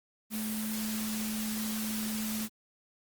sine tone in noise, 217 Hz, A3, 24 cents flat, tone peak -33 dBFS, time 0.3-2.49 s, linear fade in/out 50 ms, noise white, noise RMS -38 dBFS, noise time 0.3-2.49 s, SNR +2 dB, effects Opus 32 kbps

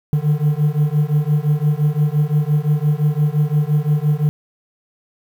triangle beating tone pair, 146.6 / 152.4 Hz, D3 / D#3, -3 / -36 cents, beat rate 5.8 Hz, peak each -15 dBFS, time 0.13-4.29 s, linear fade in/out 0 ms, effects 7-bit

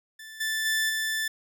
sawtooth tone with level steps, 1760 Hz, A6, in tune, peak -38 / -23 / -20 / -23 dBFS, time 0.19-1.28 s, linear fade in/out 5 ms, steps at 0.4 / 0.65 / 0.89 s, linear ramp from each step 10 ms, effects none

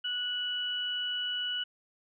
sine tone pair together, 1471 / 2949 Hz, F#6 / F#7, -11 / -6 cents, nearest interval octave, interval 1205 cents, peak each -38 / -31 dBFS, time 0.04-1.64 s, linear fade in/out 10 ms, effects none

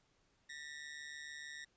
sawtooth ring-modulated tone, 1864.7 Hz, A#6, in tune, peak -40 dBFS, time 0.49-1.65 s, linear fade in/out 10 ms, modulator 73.3 Hz, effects pink hiss -75 dBFS RMS until 1.76 s + resampled to 16000 Hz

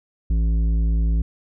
sine tone with tanh clipping, 55.3 Hz, A1, 9 cents sharp, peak -18 dBFS, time 0.3-1.22 s, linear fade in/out 5 ms, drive 10 dB, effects none

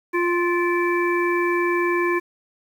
harmonic tone with a mistuned harmonic, 349.2 Hz, F4, in tune, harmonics 1 / 3 / 5 / 7, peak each -20 / -25 / -27 / -28 dBFS, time 0.13-2.2 s, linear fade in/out 20 ms, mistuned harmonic 7, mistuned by -90 cents, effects 8-bit

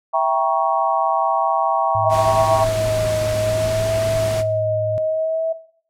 sine chord, E diminished seventh, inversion none, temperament equal with one note detuned, 659.3 / 784 / 945.3 / 1108.7 Hz, E5 / G5 / Bb5 / Db6, 0 / 0 / +24 / 0 cents, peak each -19 / -20 / -20 / -21 dBFS, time 0.13-2.65 s, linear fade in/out 20 ms
sine tone with pitch glide, 106.4 to 107.08 Hz, G#2 to A2, +42 to -47 cents, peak -24 dBFS, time 1.95-4.98 s, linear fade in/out 0 ms, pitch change +11 cents, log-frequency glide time 4.35-4.68 s
sine tone with vibrato, 638 Hz, D#5, 43 cents sharp, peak -18 dBFS, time 2.04-5.53 s, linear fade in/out 10 ms, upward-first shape sine, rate 0.63 Hz, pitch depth 37 cents each way
pink noise, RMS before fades -28 dBFS, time 2.09-4.44 s, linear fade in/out 50 ms
effects noise-tail reverb RT60 0.6 s tail -17 dB re dry + low-pass 11000 Hz 12 dB/octave

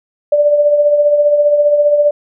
sine tone with tremolo, 587.3 Hz, D5, in tune, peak -5 dBFS, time 0.32-2.11 s, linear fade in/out 5 ms, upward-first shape triangle, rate 15 Hz, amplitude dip 55%, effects none

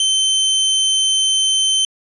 sawtooth tone, 3092 Hz, G7, 24 cents flat, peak -10 dBFS, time 0-1.85 s, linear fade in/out 2 ms, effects resampled to 24000 Hz

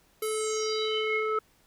square tone with low-pass filter sweep, 434.2 Hz, A4, 23 cents flat, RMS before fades -29 dBFS, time 0.22-1.39 s, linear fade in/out 5 ms, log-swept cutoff 12000 to 1400 Hz, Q 6.4, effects pink hiss -64 dBFS RMS until 1.66 s

